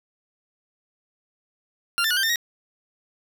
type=tone with pitch steps; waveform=20% pulse; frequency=1391 / 1777 / 1458 / 1576 / 1805 / 1888 Hz; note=F6 / A6 / F#6 / G6 / A6 / A#6; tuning=-7 / +17 / -26 / +9 / +44 / +22 cents; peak=-15 dBFS; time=1.98-2.358 s; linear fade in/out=0 ms; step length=63 ms; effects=8-bit